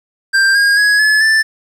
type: tone with pitch steps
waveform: square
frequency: 1582 / 1625.5 / 1670.3 / 1716.2 / 1763.5 Hz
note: G6 / G#6 / G#6 / A6 / A6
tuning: +15 / -38 / +9 / -44 / +3 cents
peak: -9 dBFS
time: 0.33-1.43 s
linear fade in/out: 20 ms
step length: 220 ms
effects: low-pass 8000 Hz 12 dB/octave + 8-bit